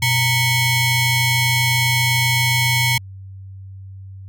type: ring-modulated tone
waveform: sawtooth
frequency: 1046.5 Hz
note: C6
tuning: in tune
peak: -8 dBFS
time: 0.02-2.98 s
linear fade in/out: 5 ms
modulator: 1170 Hz
effects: added 96 Hz sine -33 dBFS peak until 4.28 s